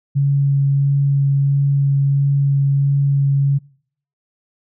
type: tone with vibrato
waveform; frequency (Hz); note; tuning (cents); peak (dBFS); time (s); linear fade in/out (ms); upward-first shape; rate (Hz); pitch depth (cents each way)
sine; 139.6; C#3; +13; -12; 0.15-3.59; 20; sine; 1.5; 8
effects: noise-tail reverb RT60 0.6 s tail -25 dB re dry